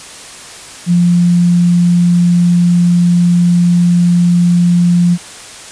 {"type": "tone", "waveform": "sine", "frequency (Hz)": 174.61, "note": "F3", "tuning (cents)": 0, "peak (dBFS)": -6, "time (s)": [0.86, 5.18], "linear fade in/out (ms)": 50, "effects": ["white hiss -31 dBFS RMS until 5.71 s", "resampled to 22050 Hz"]}